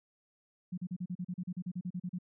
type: tone bursts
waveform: sine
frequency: 179.9 Hz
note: F#3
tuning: 48 cents flat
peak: -34 dBFS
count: 16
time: 0.72-2.187 s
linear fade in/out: 10 ms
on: 57 ms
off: 37 ms
effects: none